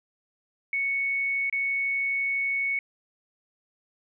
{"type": "tone with dropouts", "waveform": "sine", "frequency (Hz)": 2217, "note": "C#7", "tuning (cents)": 0, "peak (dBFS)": -24, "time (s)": [0.73, 2.79], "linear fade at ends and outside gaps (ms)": 2, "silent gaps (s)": [1.498, 1.526], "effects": []}